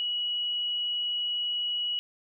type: tone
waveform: sine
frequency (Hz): 2922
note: F#7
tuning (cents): -22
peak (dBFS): -27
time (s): 0-1.99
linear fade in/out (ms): 0
effects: none